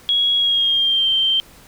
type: tone with pitch glide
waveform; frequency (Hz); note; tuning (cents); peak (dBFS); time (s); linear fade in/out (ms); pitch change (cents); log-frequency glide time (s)
sine; 3322 to 3136; G#7 to G7; 0 to 0; -14; 0.09-1.4; 0; -100; 0.37-1.08
effects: pink hiss -46 dBFS RMS until 1.67 s